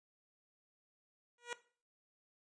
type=tone with exponential growth; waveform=10% pulse; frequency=480 Hz; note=B4; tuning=49 cents flat; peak=-28 dBFS; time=1.38-1.53 s; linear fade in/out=2 ms; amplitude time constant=31 ms; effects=noise-tail reverb RT60 0.4 s tail -17 dB re dry + resampled to 22050 Hz